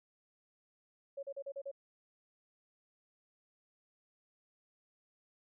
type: tone bursts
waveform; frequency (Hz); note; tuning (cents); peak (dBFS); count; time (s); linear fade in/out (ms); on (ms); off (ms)
sine; 554.4; C#5; 0; -39; 6; 1.17-1.715; 10; 60; 37
effects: none